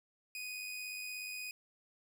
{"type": "tone with amplitude modulation", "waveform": "sawtooth", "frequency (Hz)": 2489, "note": "D#7", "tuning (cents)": 0, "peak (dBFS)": -36, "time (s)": [0.35, 1.51], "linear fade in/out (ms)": 2, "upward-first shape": "sine", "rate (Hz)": 96.9, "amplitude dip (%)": 35, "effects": []}